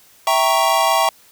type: chord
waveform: square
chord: E diminished seventh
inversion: none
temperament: equal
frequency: 659.3 / 784 / 932.3 / 1108.7 Hz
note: E5 / G5 / Bb5 / Db6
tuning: 0 / 0 / 0 / 0 cents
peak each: -20 dBFS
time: 0.27-1.09 s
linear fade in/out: 2 ms
effects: white hiss -50 dBFS RMS until 1.31 s